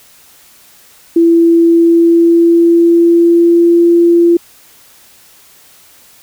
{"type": "tone with pitch glide", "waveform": "sine", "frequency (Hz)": [335.1, 341.7], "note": ["E4", "F4"], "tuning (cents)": [29, -38], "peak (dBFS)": -4, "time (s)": [1.16, 4.37], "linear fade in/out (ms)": 5, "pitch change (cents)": 33, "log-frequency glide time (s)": [1.64, 3.86], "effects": ["white hiss -43 dBFS RMS until 6.22 s"]}